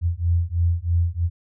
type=beating tone pair; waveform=sine; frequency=84.1 / 87.2 Hz; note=E2 / F2; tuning=+35 / -2 cents; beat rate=3.1 Hz; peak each=-21 dBFS; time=0.01-1.3 s; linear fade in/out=50 ms; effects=none